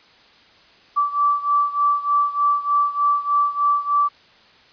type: beating tone pair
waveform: sine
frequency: 1159 / 1162.3 Hz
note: D6 / D6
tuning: -23 / -18 cents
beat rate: 3.3 Hz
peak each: -18 / -21 dBFS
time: 0.96-4.09 s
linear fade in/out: 20 ms
effects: white hiss -51 dBFS RMS until 4.72 s + resampled to 11025 Hz